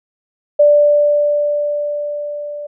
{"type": "tone with level ramp", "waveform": "sine", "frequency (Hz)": 587.3, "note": "D5", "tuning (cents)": 0, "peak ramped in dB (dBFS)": [-5, -24], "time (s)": [0.59, 2.67], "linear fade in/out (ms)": 10, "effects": []}